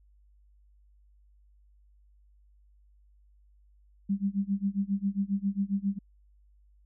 sine tone with tremolo, 198.2 Hz, G3, 19 cents sharp, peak -23 dBFS, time 4.09-5.99 s, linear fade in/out 10 ms, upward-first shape sine, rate 7.4 Hz, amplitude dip 95%, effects added 50 Hz sine -58 dBFS peak until 6.85 s

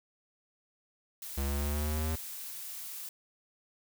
blue noise, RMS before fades -42 dBFS, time 1.22-3.09 s, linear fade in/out 2 ms
square exponential sweep, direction up, 68.3 to 80.2 Hz, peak -31 dBFS, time 1.37-2.16 s, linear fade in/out 10 ms
effects none

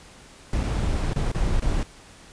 brown noise with dropouts, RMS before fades -23 dBFS, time 0.53-1.83 s, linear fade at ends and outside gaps 1 ms, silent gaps 0.632-0.636 / 1.133-1.161 / 1.317-1.347 / 1.597-1.622 s, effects pink hiss -48 dBFS RMS until 2.32 s + resampled to 22050 Hz

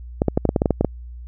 clicks, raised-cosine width 2 ms, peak -3 dBFS, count 11, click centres 0.219 / 0.283 / 0.375 / 0.453 / 0.491 / 0.562 / 0.619 / 0.658 / 0.707 / 0.81 / 0.847 s, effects added 60 Hz sine -33 dBFS peak until 1.27 s

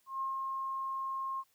sine tone with ADSR envelope, 1070 Hz, C6, 38 cents sharp, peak -32 dBFS, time 0.06-1.44 s, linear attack 150 ms, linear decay 140 ms, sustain -2 dB, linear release 49 ms, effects white hiss -72 dBFS RMS until 1.54 s

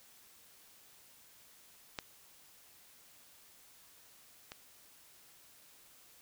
clicks, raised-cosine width 0.2 ms, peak -20 / -27 dBFS, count 2, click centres 1.988 / 4.519 s, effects white hiss -61 dBFS RMS until 6.21 s

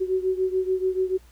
sine beating tone pair, 372.3 / 379.2 Hz, F#4 / F#4, +11 / +43 cents, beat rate 6.9 Hz, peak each -23 / -26 dBFS, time 0-1.18 s, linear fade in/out 20 ms, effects added 60 Hz sine -50 dBFS peak until 1.31 s + pink hiss -58 dBFS RMS until 1.31 s

